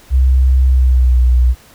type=tone with pitch glide; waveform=sine; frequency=65 to 61.78 Hz; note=C2 to B1; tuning=-11 to +1 cents; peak=-6 dBFS; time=0.1-1.55 s; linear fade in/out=50 ms; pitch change=-88 cents; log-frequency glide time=0.68-1.21 s; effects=tanh soft clip ceiling -2 dBFS + pink hiss -44 dBFS RMS until 1.74 s